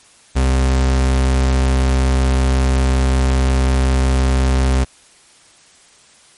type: tone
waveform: 40% pulse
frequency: 65.41 Hz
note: C2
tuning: in tune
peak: -11 dBFS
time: 0.35-4.85 s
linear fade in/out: 20 ms
effects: white hiss -48 dBFS RMS until 6.37 s + MP3 48 kbps